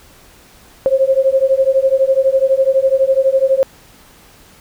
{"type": "beating tone pair", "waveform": "sine", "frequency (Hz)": [528, 540], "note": ["C5", "C#5"], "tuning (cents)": [16, -45], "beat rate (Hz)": 12, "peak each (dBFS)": -13, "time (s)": [0.86, 3.63], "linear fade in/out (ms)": 0, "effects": ["pink hiss -45 dBFS RMS until 4.6 s"]}